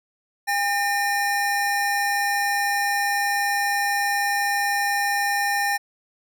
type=tone pair together; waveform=square; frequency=808 / 1813.9 Hz; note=G#5 / A#6; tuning=-48 / -48 cents; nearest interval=octave + major second; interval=1400 cents; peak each=-24 dBFS; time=0.47-5.78 s; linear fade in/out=20 ms; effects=none